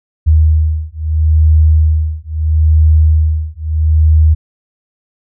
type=beating tone pair; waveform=sine; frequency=77.78 / 78.54 Hz; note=D#2 / D#2; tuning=0 / +17 cents; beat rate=0.76 Hz; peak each=-10 dBFS; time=0.26-4.35 s; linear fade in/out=20 ms; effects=none

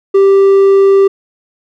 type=tone with hard clipping; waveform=sine; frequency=392 Hz; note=G4; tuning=in tune; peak=-5 dBFS; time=0.14-1.08 s; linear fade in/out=10 ms; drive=3 dB; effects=none

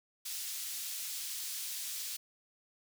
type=high-pass noise; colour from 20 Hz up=pink; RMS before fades=-40 dBFS; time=0.25-2.17 s; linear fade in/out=10 ms; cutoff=4400 Hz; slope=12 dB/octave; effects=none

